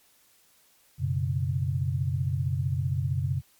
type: chord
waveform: sine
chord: F# suspended fourth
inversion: none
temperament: just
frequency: 92.5 / 123.33 / 138.75 Hz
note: F#2 / B2 / C#3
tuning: 0 / -2 / +2 cents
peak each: -29 / -30 / -28 dBFS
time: 0.98-3.42 s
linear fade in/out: 50 ms
effects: white hiss -62 dBFS RMS until 3.59 s + MP3 96 kbps